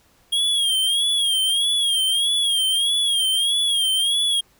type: tone with vibrato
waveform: square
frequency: 3261 Hz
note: G#7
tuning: 32 cents flat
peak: -18 dBFS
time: 0.32-4.41 s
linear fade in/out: 10 ms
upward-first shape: sine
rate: 1.6 Hz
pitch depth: 85 cents each way
effects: pink hiss -58 dBFS RMS until 4.59 s